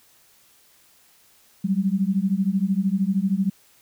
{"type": "beating tone pair", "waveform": "sine", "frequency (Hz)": [186.9, 199.9], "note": ["F#3", "G3"], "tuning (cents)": [18, 34], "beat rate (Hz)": 13, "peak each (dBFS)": [-22, -22], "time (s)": [1.64, 3.5], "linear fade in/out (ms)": 10, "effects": ["white hiss -57 dBFS RMS until 3.81 s"]}